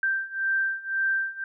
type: beating tone pair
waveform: sine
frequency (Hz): 1568 / 1569.9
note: G6 / G6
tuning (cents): 0 / +2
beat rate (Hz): 1.9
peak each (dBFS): -28 / -26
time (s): 0.03-1.44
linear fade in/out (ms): 2
effects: none